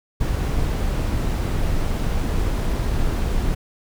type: noise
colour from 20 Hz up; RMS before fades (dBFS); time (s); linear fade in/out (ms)
brown; -21; 0.2-3.55; 10
effects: none